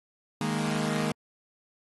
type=chord; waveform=sawtooth; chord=D# suspended fourth; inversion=none; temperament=equal; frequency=155.56 / 207.7 / 233.1 Hz; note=D#3 / G#3 / A#3; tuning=0 / 0 / 0 cents; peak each=-27 dBFS; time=0.41-1.12 s; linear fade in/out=2 ms; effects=AAC 32 kbps